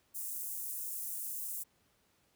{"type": "high-pass noise", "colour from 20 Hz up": "white", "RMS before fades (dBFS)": -40, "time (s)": [0.14, 1.64], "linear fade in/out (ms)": 20, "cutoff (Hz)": 8000, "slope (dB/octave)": 24, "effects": ["pink hiss -72 dBFS RMS until 2.35 s", "high-pass 60 Hz 12 dB/octave"]}